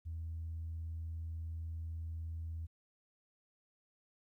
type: tone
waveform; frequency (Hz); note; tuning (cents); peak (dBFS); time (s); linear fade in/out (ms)
sine; 81.7; E2; -15; -38; 0.05-2.67; 20
effects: tanh soft clip ceiling -35 dBFS + 13-bit